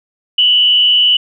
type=tone with frequency modulation; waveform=sine; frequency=2960 Hz; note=F#7; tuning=in tune; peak=-7 dBFS; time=0.38-1.17 s; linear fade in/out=5 ms; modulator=162 Hz; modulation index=0.44; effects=none